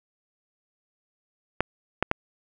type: clicks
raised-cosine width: 0.5 ms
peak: -6 dBFS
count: 3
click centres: 1.606 / 2.026 / 2.114 s
effects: none